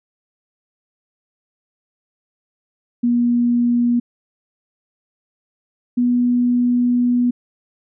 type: tone pair in turn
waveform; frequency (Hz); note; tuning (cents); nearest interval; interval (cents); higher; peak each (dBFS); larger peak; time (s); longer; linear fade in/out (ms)
sine; 240 / 244.3; B3 / B3; -49 / -19; unison; 30; second; -13; neither; 3.03-4 / 5.97-7.31; second; 10
effects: none